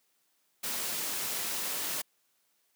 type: noise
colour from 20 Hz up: white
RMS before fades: -34 dBFS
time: 0.63-2.02 s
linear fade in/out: 10 ms
effects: white hiss -73 dBFS RMS until 2.75 s + high-pass 150 Hz 12 dB/octave